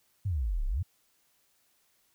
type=exponential two-way sweep; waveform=sine; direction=down then up; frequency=107 to 30.59 to 107 Hz; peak=-27 dBFS; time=0.25-0.83 s; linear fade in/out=10 ms; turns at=0.66 s; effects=white hiss -70 dBFS RMS until 2.14 s